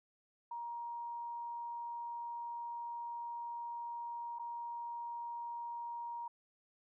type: tone with dropouts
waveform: sine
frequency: 943 Hz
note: A#5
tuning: 20 cents sharp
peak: -40 dBFS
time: 0.51-6.28 s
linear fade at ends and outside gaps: 5 ms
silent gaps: 4.387-4.394 s
effects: none